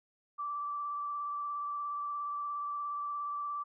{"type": "tone with vibrato", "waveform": "sine", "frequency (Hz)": 1165, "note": "D6", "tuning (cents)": -14, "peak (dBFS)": -34, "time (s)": [0.38, 3.64], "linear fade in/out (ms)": 20, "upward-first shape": "sine", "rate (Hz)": 17, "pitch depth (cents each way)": 15, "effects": []}